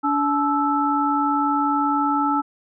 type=tone cluster; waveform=sine; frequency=287.4 / 862 / 1318 Hz; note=D4 / A5 / E6; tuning=-37 / -36 / -1 cents; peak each=-22 dBFS; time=0.03-2.42 s; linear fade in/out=20 ms; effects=none